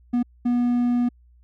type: tone bursts at uneven times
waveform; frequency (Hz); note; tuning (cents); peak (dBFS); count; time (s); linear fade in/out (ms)
triangle; 242.9; B3; -29; -16; 2; 0.13-0.23 / 0.45-1.09; 10
effects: added 60 Hz sine -51 dBFS peak until 1.43 s